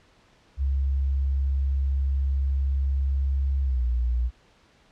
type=tone with pitch glide; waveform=sine; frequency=68 to 60.23 Hz; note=C#2 to B1; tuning=-33 to -43 cents; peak=-21 dBFS; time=0.57-4.31 s; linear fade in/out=50 ms; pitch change=-210 cents; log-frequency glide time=3.63-3.84 s; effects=pink hiss -59 dBFS RMS until 4.91 s + low-pass 5000 Hz 12 dB/octave